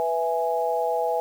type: chord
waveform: sine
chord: E major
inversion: second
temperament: equal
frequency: 493.9 / 659.3 / 830.6 Hz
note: B4 / E5 / G#5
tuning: 0 / 0 / 0 cents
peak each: -26 dBFS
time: 0-1.2 s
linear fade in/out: 0 ms
effects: 8-bit